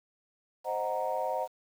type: chord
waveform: sine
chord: C half-diminished seventh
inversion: none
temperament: equal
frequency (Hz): 523.3 / 622.3 / 740 / 932.3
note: C5 / Eb5 / Gb5 / Bb5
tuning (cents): 0 / 0 / 0 / 0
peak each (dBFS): -34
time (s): 0.64-1.48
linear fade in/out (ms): 50
effects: tanh soft clip ceiling -20 dBFS + 9-bit